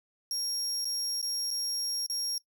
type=tone with dropouts; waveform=30% pulse; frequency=5580 Hz; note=F8; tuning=2 cents flat; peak=-26 dBFS; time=0.31-2.38 s; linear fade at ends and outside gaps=1 ms; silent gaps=0.846-0.853 / 1.215-1.227 / 1.506-1.511 / 2.063-2.098 s; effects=noise-tail reverb RT60 0.1 s tail -21 dB re dry